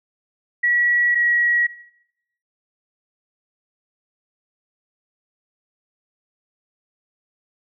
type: tone pair in turn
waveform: sine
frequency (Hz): 1929 / 1913.5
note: B6 / A#6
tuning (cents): -41 / +45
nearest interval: unison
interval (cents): 14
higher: first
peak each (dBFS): -15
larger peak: neither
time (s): 0.63-1.15 / 1.15-1.67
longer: neither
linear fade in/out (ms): 10
effects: noise-tail reverb RT60 0.8 s tail -19 dB re dry